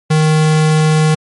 square tone, 155.56 Hz, D#3, in tune, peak -9 dBFS, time 0.1-1.15 s, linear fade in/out 10 ms, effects MP3 48 kbps

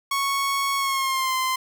sawtooth tone with pitch glide, 1106 to 1037.9 Hz, C#6 to C6, -4 to -14 cents, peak -18 dBFS, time 0.11-1.56 s, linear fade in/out 5 ms, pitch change -110 cents, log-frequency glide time 0.77-1.35 s, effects 10-bit

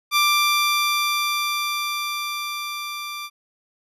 15% pulse tone with level ramp, 1180 Hz, D6, 8 cents sharp, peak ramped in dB -9 to -24 dBFS, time 0.11-3.3 s, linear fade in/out 50 ms, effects resampled to 32000 Hz

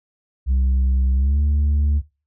sine tone with pitch glide, 65 to 72.96 Hz, C2 to D2, -11 to -11 cents, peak -12 dBFS, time 0.46-2.02 s, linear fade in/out 50 ms, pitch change +200 cents, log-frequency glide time 1.14-1.41 s, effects noise-tail reverb RT60 0.3 s tail -20 dB re dry + tanh soft clip ceiling -14 dBFS

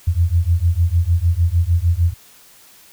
sine beating tone pair, 82.41 / 89.01 Hz, E2 / F2, 0 / +33 cents, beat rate 6.6 Hz, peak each -16 dBFS, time 0.07-2.14 s, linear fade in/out 10 ms, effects white hiss -47 dBFS RMS until 2.92 s

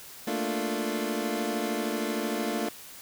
25% pulse chord, Bb major seventh, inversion third, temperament equal, 220 / 233.1 / 293.7 / 349.2 Hz, A3 / Bb3 / D4 / F4, 0 / 0 / 0 / 0 cents, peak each -29 / -31 / -30 / -31 dBFS, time 0.27-2.69 s, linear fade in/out 5 ms, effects white hiss -46 dBFS RMS until 3.01 s

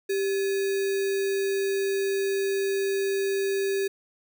sine tone with sample-and-hold, 392 Hz, G4, in tune, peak -23 dBFS, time 0.09-3.88 s, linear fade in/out 10 ms, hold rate 2100 Hz, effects none

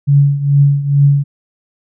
sine tone with tremolo, 141.7 Hz, C#3, 38 cents sharp, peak -4 dBFS, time 0.07-1.24 s, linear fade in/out 20 ms, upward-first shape triangle, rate 2.3 Hz, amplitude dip 80%, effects none

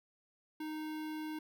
square tone with notch filter, 309.7 Hz, D#4, 8 cents flat, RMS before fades -41 dBFS, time 0.6-1.39 s, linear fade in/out 5 ms, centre 7100 Hz, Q 0.97, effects none

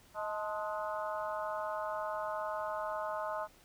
harmonic tone with a mistuned harmonic, 210 Hz, G#3, 19 cents sharp, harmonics 3 / 4 / 5 / 6 / 7, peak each -38 / -41 / -42 / -42 / -47 dBFS, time 0.14-3.48 s, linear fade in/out 50 ms, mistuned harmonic 4, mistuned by +65 cents, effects pink hiss -62 dBFS RMS until 3.64 s

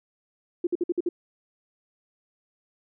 sine tone bursts, 349.2 Hz, F4, in tune, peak -21 dBFS, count 6, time 0.64-1.09 s, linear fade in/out 5 ms, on 30 ms, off 54 ms, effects none

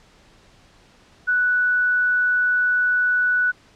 sine tone, 1480 Hz, F#6, in tune, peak -16 dBFS, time 1.27-3.52 s, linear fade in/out 20 ms, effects pink hiss -53 dBFS RMS until 3.75 s + low-pass 6000 Hz 12 dB/octave

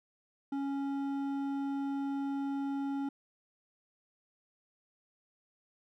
triangle tone with hard clipping, 277.2 Hz, C#4, in tune, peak -34 dBFS, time 0.52-3.09 s, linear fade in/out 5 ms, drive 12 dB, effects none

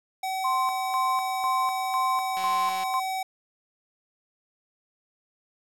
square tone, 759 Hz, F#5, 44 cents sharp, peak -28 dBFS, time 0.23-3.23 s, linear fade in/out 5 ms
sine tone with tremolo, 1046.5 Hz, C6, in tune, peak -23 dBFS, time 0.44-3 s, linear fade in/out 10 ms, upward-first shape square, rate 2 Hz, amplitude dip 65%
click train, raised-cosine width 0.2 ms, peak -22 dBFS, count 88, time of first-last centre 2.37-2.835 s, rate 187 Hz
effects none

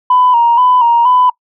sine tone with vibrato, 969 Hz, B5, 33 cents flat, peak -5 dBFS, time 0.1-1.3 s, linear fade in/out 5 ms, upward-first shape square, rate 2.1 Hz, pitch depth 55 cents each way, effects noise-tail reverb RT60 0.1 s tail -25 dB re dry + tanh soft clip ceiling -1 dBFS

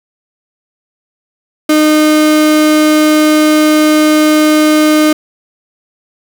35% pulse tone, 306.4 Hz, D#4, 27 cents flat, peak -4 dBFS, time 1.69-5.13 s, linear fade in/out 5 ms, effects none

